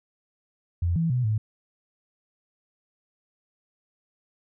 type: tone with pitch steps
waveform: sine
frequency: 86.3 / 165.1 / 124.9 / 108.2 Hz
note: F2 / E3 / B2 / A2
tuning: -20 / +3 / +20 / -29 cents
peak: -21 dBFS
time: 0.82-1.38 s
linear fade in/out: 5 ms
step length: 140 ms
effects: none